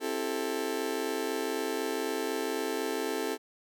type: chord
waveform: 35% pulse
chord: A minor seventh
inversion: first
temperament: just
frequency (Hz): 264 / 330 / 396 / 440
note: C4 / E4 / G4 / A4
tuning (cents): +16 / +2 / +18 / 0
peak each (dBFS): -36 / -35 / -35 / -32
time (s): 0-3.38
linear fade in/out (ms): 50
effects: none